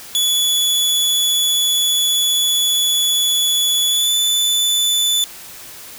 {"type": "tone with pitch glide", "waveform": "sawtooth", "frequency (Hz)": [3423, 3493], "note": ["A7", "A7"], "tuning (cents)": [-48, -13], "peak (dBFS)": -11, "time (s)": [0.15, 5.24], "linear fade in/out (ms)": 0, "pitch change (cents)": 35, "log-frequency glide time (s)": [3.88, 4.12], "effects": ["white hiss -36 dBFS RMS until 5.98 s"]}